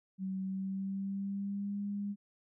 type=tone with pitch glide; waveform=sine; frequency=190.1 to 202.6 Hz; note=F#3 to G#3; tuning=+47 to -43 cents; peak=-34 dBFS; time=0.18-2.16 s; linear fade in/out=50 ms; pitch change=+110 cents; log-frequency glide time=0.42-1.81 s; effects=none